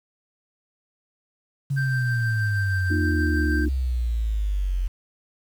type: exponential sweep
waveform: sine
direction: down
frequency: 140 to 43.4 Hz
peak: -21 dBFS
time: 1.7-4.88 s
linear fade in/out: 10 ms
type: tone with tremolo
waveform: triangle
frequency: 1568 Hz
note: G6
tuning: in tune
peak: -24 dBFS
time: 1.76-3.66 s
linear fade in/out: 20 ms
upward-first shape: sine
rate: 6.3 Hz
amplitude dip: 30%
type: chord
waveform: sine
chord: Bb suspended fourth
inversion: none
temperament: equal with one note detuned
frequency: 233.1 / 304.9 / 349.2 Hz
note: Bb3 / Eb4 / F4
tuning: 0 / -35 / 0 cents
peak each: -31 / -25 / -31 dBFS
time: 2.9-3.69 s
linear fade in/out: 10 ms
effects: 8-bit